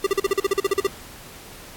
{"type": "tone bursts", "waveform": "square", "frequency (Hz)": 393.6, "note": "G4", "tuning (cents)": 7, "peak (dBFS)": -17, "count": 13, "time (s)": [0.04, 0.87], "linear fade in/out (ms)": 5, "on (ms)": 26, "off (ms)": 41, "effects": ["pink hiss -42 dBFS RMS until 1.76 s", "AAC 64 kbps"]}